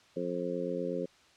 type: harmonic tone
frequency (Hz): 88.3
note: F2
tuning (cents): +20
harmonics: 2 / 3 / 4 / 5 / 6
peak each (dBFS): -39 / -39 / -39 / -37 / -36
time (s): 0.16-1.06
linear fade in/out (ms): 10
effects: white hiss -61 dBFS RMS until 1.36 s + low-pass 5000 Hz 12 dB/octave